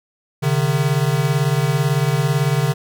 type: beating tone pair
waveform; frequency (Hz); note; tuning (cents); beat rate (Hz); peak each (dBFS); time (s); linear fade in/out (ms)
square; 133.8 / 151.8; C3 / D#3; +39 / -42; 18; -19; 0.42-2.74; 20
effects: none